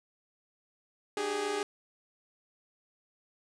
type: tone cluster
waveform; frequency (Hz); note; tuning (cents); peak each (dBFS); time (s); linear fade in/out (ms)
sawtooth; 299.9 / 386.6 / 413.5; D4 / G4 / G#4; +36 / -24 / -8; -37 / -34 / -28; 1.17-1.63; 2
effects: resampled to 22050 Hz + 9-bit